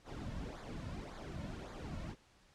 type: noise with flanger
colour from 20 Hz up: brown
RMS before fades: -45 dBFS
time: 0.04-2.16 s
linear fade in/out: 50 ms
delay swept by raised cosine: 0.35 to 2.55 ms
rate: 1.8 Hz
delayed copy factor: -0.75
effects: pink hiss -67 dBFS RMS until 2.54 s + low-pass 7000 Hz 12 dB/octave